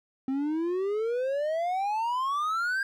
triangle exponential sweep, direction up, 260.8 to 1618 Hz, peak -24 dBFS, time 0.28-2.83 s, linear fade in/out 2 ms, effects none

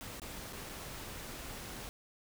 pink noise with dropouts, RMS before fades -45 dBFS, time 0.01-1.89 s, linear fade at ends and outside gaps 0 ms, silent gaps 0.198-0.218 / 0.526-0.531 / 0.691-0.695 s, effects none

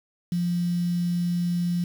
sine tone with quantisation, 174.61 Hz, F3, in tune, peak -22 dBFS, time 0.32-1.84 s, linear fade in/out 2 ms, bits 7, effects none

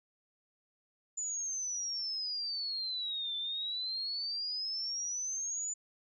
sine exponential two-way sweep, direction down then up, 7040 to 3520 to 7040 Hz, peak -34 dBFS, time 1.17-5.74 s, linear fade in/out 10 ms, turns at 3.36 s, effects none

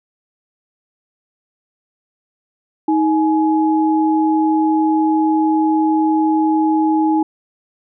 sine tone pair together, 315.7 / 842 Hz, D#4 / G#5, +25 / +24 cents, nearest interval octave + perfect fourth, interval 1699 cents, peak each -13 / -18 dBFS, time 2.88-7.23 s, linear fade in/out 5 ms, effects none

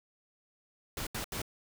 pink noise bursts, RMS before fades -37 dBFS, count 3, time 0.97-1.418 s, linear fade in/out 2 ms, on 98 ms, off 77 ms, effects none

